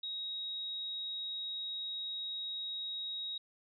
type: tone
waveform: sine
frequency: 3792 Hz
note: A#7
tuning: 29 cents sharp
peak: -37 dBFS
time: 0.03-3.38 s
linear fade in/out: 5 ms
effects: none